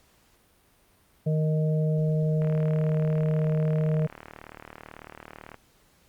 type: harmonic tone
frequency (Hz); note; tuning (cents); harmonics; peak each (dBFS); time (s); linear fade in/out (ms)
155.5; D#3; -1; 1 / 3 / 4; -22 / -32 / -34; 1.26-4.07; 10
type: click train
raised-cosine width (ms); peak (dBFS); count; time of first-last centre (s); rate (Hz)
0.5; -26; 120; 2.42-5.543; 38.1
effects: pink hiss -62 dBFS RMS until 6.08 s + Opus 48 kbps